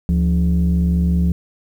sine tone pair together, 73.4 / 174.58 Hz, D2 / F3, 0 / 0 cents, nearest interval octave + minor third, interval 1500 cents, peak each -14 dBFS, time 0.09-1.32 s, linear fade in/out 0 ms, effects tanh soft clip ceiling -10 dBFS + 8-bit

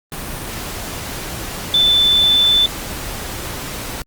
sine tone in noise, 3519 Hz, A7, in tune, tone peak -10 dBFS, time 1.74-2.66 s, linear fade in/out 2 ms, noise pink, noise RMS -27 dBFS, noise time 0.12-4.02 s, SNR +14 dB, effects Opus 32 kbps

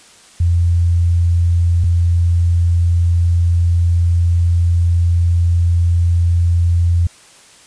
sine tone pair in turn, 85.9 / 85.9 Hz, F2 / F2, -28 / -28 cents, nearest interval unison, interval 0 cents, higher neither, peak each -10 dBFS, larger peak neither, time 0.4-1.84 / 1.84-7.07 s, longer second, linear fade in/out 5 ms, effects white hiss -44 dBFS RMS until 7.66 s + resampled to 22050 Hz

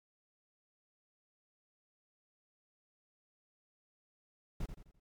brown noise with echo, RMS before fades -37 dBFS, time 4.6-4.66 s, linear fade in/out 5 ms, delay 85 ms, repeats 4, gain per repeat -8 dB, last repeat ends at 5 s, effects MP3 96 kbps

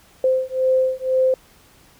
sine beating tone pair, 518 / 520 Hz, C5 / C5, -17 / -11 cents, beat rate 2 Hz, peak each -19 dBFS, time 0.24-1.34 s, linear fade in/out 2 ms, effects pink hiss -52 dBFS RMS until 1.99 s

